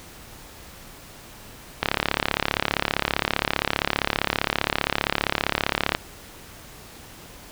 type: click train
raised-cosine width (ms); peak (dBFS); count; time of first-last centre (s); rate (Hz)
0.3; -3; 146; 1.83-5.949; 35.2
effects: pink hiss -44 dBFS RMS until 7.51 s